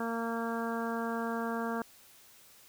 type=harmonic tone; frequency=230 Hz; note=A#3; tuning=23 cents flat; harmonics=1 / 2 / 3 / 4 / 5 / 6 / 7; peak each=-35 / -38 / -40 / -41 / -42 / -43 / -43 dBFS; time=0-1.82 s; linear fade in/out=2 ms; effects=white hiss -58 dBFS RMS until 2.68 s